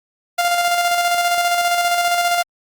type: tone with tremolo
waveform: sawtooth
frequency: 698.5 Hz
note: F5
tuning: in tune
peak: -10 dBFS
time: 0.38-2.43 s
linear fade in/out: 10 ms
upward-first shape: square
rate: 15 Hz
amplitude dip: 35%
effects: Opus 48 kbps